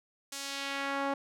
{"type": "tone with band-pass filter sweep", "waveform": "sawtooth", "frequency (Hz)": 277.2, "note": "C#4", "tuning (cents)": 0, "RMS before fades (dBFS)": -35, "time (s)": [0.32, 1.14], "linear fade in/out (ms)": 5, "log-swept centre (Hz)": [7600, 810], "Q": 0.96, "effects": []}